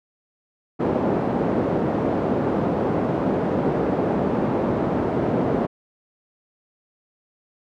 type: band-pass noise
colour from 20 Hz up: pink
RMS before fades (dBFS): -22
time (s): 0.79-5.67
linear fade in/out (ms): 20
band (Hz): 200 to 610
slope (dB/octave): 12
effects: none